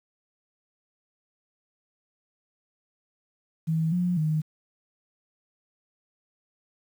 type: tone with pitch steps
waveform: sine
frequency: 161 / 178.1 / 155.4 Hz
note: E3 / F3 / D#3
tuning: -41 / +34 / -2 cents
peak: -22 dBFS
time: 3.67-4.42 s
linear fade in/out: 20 ms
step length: 250 ms
effects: 9-bit